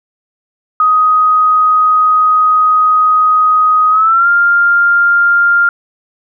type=tone with pitch glide; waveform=sine; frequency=1253 to 1398.3 Hz; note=D#6 to F6; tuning=+12 to +2 cents; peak=-6 dBFS; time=0.8-5.69 s; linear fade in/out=2 ms; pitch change=+190 cents; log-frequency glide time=3.9-4.28 s; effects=none